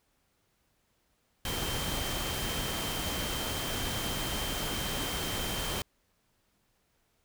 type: tone in noise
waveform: sine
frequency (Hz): 3136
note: G7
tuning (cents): 0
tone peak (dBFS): -39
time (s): 1.45-5.82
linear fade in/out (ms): 2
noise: pink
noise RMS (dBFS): -34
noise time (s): 1.45-5.82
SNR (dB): -8
effects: pink hiss -73 dBFS RMS until 7.24 s